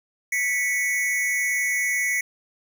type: tone pair together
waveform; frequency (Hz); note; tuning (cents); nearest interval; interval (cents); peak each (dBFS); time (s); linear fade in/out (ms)
square; 1975.1 / 2217; B6 / C#7; 0 / 0; major second; 200; -25; 0.32-2.21; 5
effects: none